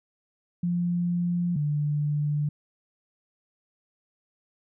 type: tone pair in turn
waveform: sine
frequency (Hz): 174.61 / 147.68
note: F3 / D3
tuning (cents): 0 / +10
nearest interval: minor third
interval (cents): 290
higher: first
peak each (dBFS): -23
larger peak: neither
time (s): 0.63-1.56 / 1.56-2.49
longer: neither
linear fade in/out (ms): 5
effects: none